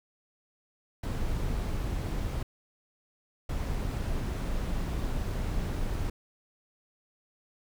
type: noise bursts at uneven times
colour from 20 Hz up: brown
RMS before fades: -31 dBFS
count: 2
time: 1.03-2.43 / 3.49-6.1 s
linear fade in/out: 5 ms
effects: none